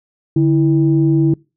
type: tone pair together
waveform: sine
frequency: 145.8 / 327.3 Hz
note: D3 / E4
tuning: -12 / -12 cents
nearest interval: octave + major second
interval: 1400 cents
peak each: -12 dBFS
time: 0.36-1.34 s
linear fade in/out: 5 ms
effects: noise-tail reverb RT60 0.3 s tail -26 dB re dry + tanh soft clip ceiling -3 dBFS